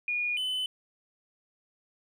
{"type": "tone pair in turn", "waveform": ["sine", "triangle"], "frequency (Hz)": [2442, 3023], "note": ["D#7", "F#7"], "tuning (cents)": [-33, 36], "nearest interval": "major third", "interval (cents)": 369, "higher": "second", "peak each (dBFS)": -27, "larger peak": "neither", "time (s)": [[0.08, 0.37], [0.37, 0.66]], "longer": "neither", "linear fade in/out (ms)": 2, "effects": []}